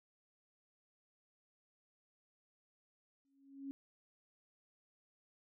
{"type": "tone with exponential growth", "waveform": "sine", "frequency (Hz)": 274.8, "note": "C#4", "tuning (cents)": -15, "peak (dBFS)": -39, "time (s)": [3.25, 3.71], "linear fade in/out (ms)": 0, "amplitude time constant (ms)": 98, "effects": []}